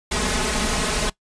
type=noise with comb filter; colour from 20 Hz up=pink; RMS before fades=-22 dBFS; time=0.11-1.1 s; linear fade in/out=10 ms; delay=4.7 ms; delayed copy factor=+0.9; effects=noise-tail reverb RT60 0.1 s tail -20 dB re dry + resampled to 22050 Hz